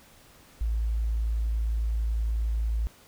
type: tone with tanh clipping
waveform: triangle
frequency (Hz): 55.5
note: A1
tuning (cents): +16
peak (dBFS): -24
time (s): 0.61-2.87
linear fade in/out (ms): 0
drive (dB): 4
effects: pink hiss -55 dBFS RMS until 3.07 s